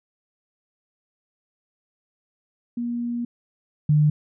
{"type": "tone pair in turn", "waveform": "sine", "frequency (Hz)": [238.3, 150.12], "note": ["A#3", "D3"], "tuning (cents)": [38, 38], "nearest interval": "minor sixth", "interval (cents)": 800, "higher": "first", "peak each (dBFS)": [-24, -14], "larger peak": "second", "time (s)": [[2.77, 3.25], [3.89, 4.1]], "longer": "first", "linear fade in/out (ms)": 5, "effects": []}